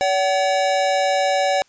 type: tone pair together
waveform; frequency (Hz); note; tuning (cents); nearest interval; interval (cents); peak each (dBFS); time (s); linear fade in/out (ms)
square; 570 / 756.9; C#5 / F#5; +48 / +39; perfect fourth; 491; -20; 0.01-1.62; 0
effects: white hiss -57 dBFS RMS until 1.68 s + resampled to 16000 Hz